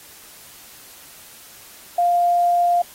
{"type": "tone", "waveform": "sine", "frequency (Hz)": 700, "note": "F5", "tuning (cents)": 4, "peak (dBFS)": -14, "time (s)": [1.98, 2.82], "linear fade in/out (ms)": 5, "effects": ["white hiss -44 dBFS RMS until 2.94 s", "AAC 48 kbps"]}